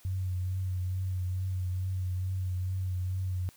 sine tone with vibrato, 92.5 Hz, F#2, in tune, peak -29 dBFS, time 0.05-3.49 s, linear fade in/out 0 ms, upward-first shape triangle, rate 2.3 Hz, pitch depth 36 cents each way, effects white hiss -59 dBFS RMS until 3.56 s

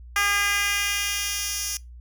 10% pulse tone with high-pass filter sweep, 405.5 Hz, G#4, 41 cents flat, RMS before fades -25 dBFS, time 0.16-1.77 s, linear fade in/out 2 ms, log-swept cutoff 1400 to 5300 Hz, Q 1.2, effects noise-tail reverb RT60 0.2 s tail -21 dB re dry + added 60 Hz sine -40 dBFS peak until 2 s

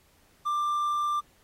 triangle tone, 1185 Hz, D6, 15 cents sharp, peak -23 dBFS, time 0.45-1.21 s, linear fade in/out 20 ms, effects pink hiss -63 dBFS RMS until 1.43 s + AAC 48 kbps

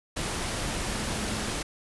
sine tone in noise, 214.7 Hz, A3, 42 cents flat, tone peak -38 dBFS, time 0.87-1.51 s, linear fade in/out 10 ms, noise pink, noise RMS -31 dBFS, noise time 0.16-1.63 s, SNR -10 dB, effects resampled to 24000 Hz

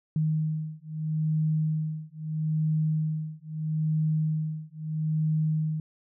sine beating tone pair, 155.56 / 156.33 Hz, D#3 / D#3, 0 / +9 cents, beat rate 0.77 Hz, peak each -28 dBFS, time 0.16-5.8 s, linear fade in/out 2 ms, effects none

